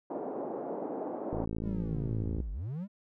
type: band-pass noise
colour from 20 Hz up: pink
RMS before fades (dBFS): -37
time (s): 0.1-1.45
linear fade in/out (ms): 5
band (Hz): 270 to 760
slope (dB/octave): 24
type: click train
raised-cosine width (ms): 3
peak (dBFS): -23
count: 60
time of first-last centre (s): 1.33-2.403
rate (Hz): 55
type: linear two-way sweep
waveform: triangle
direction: down then up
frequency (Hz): 210 to 45.19 to 210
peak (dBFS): -32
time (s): 1.62-2.88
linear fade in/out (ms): 50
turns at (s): 2.52
effects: none